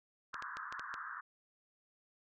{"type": "band-pass noise", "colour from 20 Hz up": "white", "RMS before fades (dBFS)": -45, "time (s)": [0.33, 1.21], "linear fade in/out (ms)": 10, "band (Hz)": [1000, 1700], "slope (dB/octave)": 96}
{"type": "clicks", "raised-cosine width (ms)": 0.2, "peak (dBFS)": -28, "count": 6, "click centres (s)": [0.343, 0.424, 0.57, 0.725, 0.795, 0.941]}
{"effects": []}